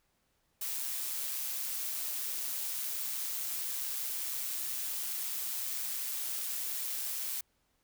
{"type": "noise with amplitude modulation", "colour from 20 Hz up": "blue", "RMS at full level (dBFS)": -35, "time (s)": [0.61, 7.41], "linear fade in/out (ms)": 5, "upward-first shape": "sine", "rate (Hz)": 130, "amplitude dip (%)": 30, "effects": ["pink hiss -75 dBFS RMS until 7.83 s"]}